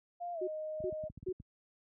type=tone with pitch glide; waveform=sine; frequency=700 to 620 Hz; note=F5 to D#5; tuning=+4 to -6 cents; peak=-37 dBFS; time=0.2-1.09 s; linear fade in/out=20 ms; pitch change=-210 cents; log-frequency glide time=0.33-0.41 s
type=tone bursts; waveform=sine; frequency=369.8 Hz; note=F#4; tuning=1 cent flat; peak=-33 dBFS; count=3; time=0.41-1.328 s; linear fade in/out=10 ms; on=66 ms; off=360 ms
type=clicks; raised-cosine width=5 ms; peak=-35 dBFS; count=9; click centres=0.804 / 0.84 / 0.926 / 1.038 / 1.1 / 1.176 / 1.229 / 1.286 / 1.401 s
effects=high-pass 60 Hz 12 dB/octave